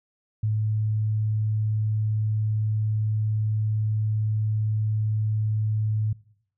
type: tone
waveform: sine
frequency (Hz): 107.8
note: A2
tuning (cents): -35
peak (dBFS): -21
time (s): 0.43-6.13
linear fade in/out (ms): 5
effects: noise-tail reverb RT60 0.7 s tail -22 dB re dry